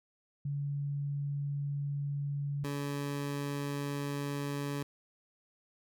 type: tone pair in turn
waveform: sine / 20% pulse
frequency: 142.5 / 142.5 Hz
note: C#3 / C#3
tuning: +48 / +48 cents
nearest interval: unison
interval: 0 cents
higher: neither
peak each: -32 / -29 dBFS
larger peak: second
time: 0.45-2.64 / 2.64-4.83 s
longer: neither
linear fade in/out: 5 ms
effects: none